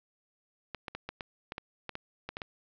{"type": "clicks", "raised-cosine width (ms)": 0.3, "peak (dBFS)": -21, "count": 12, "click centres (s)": [0.747, 0.882, 0.95, 1.09, 1.208, 1.521, 1.581, 1.893, 1.954, 2.29, 2.369, 2.418], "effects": ["low-pass 5000 Hz 12 dB/octave", "10-bit"]}